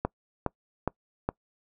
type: click train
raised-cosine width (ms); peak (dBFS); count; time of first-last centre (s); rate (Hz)
1; -12; 4; 0.05-1.29; 2.42
effects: noise-tail reverb RT60 0.1 s tail -25 dB re dry